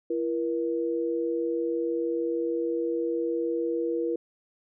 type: tone pair together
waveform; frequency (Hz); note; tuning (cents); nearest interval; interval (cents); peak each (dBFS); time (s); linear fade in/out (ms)
sine; 337 / 476.6; E4 / A#4; +38 / +38; tritone; 600; -28; 0.1-4.16; 5
effects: none